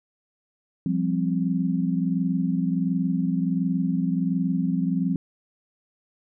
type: chord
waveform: sine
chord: F suspended second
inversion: none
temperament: equal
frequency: 174.61 / 196 / 261.6 Hz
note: F3 / G3 / C4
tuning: 0 / 0 / 0 cents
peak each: -24 / -27 / -26 dBFS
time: 0.86-5.16 s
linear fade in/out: 2 ms
effects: none